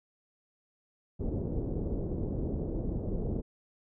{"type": "low-pass noise", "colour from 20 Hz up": "pink", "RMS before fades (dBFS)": -33, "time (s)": [1.19, 3.42], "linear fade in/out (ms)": 20, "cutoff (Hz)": 480, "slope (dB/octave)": 24, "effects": []}